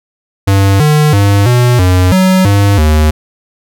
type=tone with pitch steps; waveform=square; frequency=98.1 / 150.9 / 100.5 / 122.7 / 91.3 / 187 / 100.6 / 76.9 Hz; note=G2 / D3 / G2 / B2 / F#2 / F#3 / G2 / D#2; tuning=+2 / +47 / +44 / -11 / -23 / +19 / +45 / -20 cents; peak=-6 dBFS; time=0.47-3.11 s; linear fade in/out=10 ms; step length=330 ms; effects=none